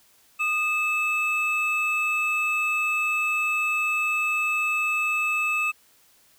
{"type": "tone pair together", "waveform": "triangle", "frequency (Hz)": [1231, 2608], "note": ["D#6", "E7"], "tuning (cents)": [-19, -19], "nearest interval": "octave + minor second", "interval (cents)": 1300, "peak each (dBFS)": [-27, -21], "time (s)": [0.39, 5.72], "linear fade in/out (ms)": 20, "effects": ["white hiss -59 dBFS RMS until 6.38 s"]}